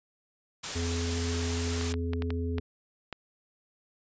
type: noise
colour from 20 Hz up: white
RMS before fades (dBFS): -34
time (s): 0.63-1.93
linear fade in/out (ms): 10
type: harmonic tone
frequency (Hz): 84.6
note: E2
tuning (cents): +45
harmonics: 1 / 3 / 5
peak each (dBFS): -30 / -35 / -37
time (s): 0.75-2.6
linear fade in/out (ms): 10
type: clicks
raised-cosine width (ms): 0.3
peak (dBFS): -20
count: 7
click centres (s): 1.812 / 1.94 / 2.134 / 2.222 / 2.305 / 2.583 / 3.127
effects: resampled to 16000 Hz

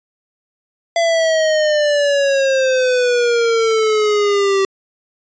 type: exponential sweep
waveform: square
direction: down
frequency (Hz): 678 to 386.3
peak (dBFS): -13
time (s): 0.96-4.65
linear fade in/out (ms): 2
effects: resampled to 16000 Hz

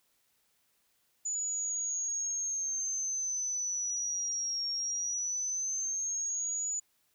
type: linear two-way sweep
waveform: sine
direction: down then up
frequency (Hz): 6950 to 5540 to 6950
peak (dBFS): -31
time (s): 1.25-6.8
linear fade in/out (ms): 10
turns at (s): 4.69
effects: white hiss -73 dBFS RMS until 7.14 s

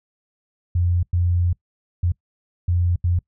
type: tone bursts at uneven times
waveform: sine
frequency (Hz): 87.7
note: F2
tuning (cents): +8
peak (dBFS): -16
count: 5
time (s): 0.75-1.03 / 1.13-1.53 / 2.03-2.12 / 2.68-2.96 / 3.04-3.19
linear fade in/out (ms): 5
effects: noise-tail reverb RT60 0.1 s tail -23 dB re dry

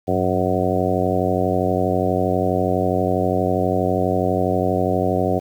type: harmonic tone with a mistuned harmonic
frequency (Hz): 92.3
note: F#2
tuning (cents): -4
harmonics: 1 / 2 / 3 / 4 / 5 / 6 / 7 / 8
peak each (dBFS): -25 / -25 / -25 / -25 / -25 / -25 / -25 / -25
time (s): 0.07-5.4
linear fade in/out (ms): 20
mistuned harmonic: 1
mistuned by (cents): +96
effects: 8-bit

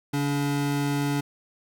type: tone pair together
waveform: square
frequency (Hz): 141.76 / 286.9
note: C#3 / D4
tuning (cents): +39 / -40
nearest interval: octave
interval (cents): 1221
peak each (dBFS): -27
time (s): 0.13-1.21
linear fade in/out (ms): 10
effects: none

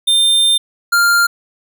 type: tone pair in turn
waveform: square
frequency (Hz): 3600 / 1397.6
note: A7 / F6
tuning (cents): +39 / +1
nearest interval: octave + major third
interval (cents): 1638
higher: first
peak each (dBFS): -10 / -10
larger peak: neither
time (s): 0.07-0.58 / 0.92-1.27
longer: first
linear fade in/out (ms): 10
effects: none

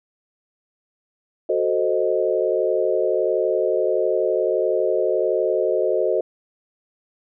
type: chord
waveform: sine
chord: F# diminished seventh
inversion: none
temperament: equal with one note detuned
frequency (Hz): 370 / 441.8 / 523.3 / 622.3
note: F#4 / A4 / C5 / Eb5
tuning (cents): 0 / +7 / 0 / 0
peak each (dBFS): -23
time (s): 1.49-6.21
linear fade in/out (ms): 5
effects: none

